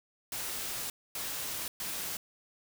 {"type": "noise bursts at uneven times", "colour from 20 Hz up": "white", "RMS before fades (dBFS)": -37, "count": 3, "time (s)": [[0.32, 0.9], [1.15, 1.68], [1.8, 2.17]], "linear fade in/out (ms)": 2, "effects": []}